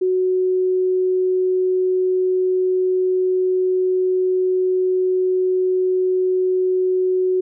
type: tone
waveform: sine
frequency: 370 Hz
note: F#4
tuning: in tune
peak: -15 dBFS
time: 0.01-7.41 s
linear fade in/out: 10 ms
effects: none